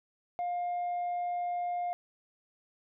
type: tone with tanh clipping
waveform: sine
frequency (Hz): 707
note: F5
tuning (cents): +21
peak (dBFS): -31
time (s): 0.39-1.93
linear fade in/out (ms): 0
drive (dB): 1
effects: none